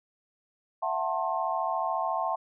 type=chord; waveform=sine; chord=F# half-diminished seventh; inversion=third; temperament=just; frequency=666 / 740 / 888 / 1065.6 Hz; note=E5 / F#5 / A5 / C6; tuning=+18 / 0 / +16 / +31 cents; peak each=-32 dBFS; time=0.82-2.36 s; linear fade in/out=10 ms; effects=none